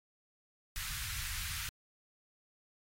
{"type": "band-stop noise", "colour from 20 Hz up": "pink", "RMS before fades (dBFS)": -40, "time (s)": [0.76, 1.69], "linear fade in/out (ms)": 0, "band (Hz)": [110, 1400], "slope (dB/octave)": 24, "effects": ["AAC 48 kbps"]}